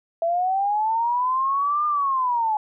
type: linear two-way sweep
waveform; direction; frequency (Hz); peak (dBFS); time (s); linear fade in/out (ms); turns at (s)
sine; up then down; 659.3 to 1211 to 841; -19; 0.22-2.57; 2; 1.86
effects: none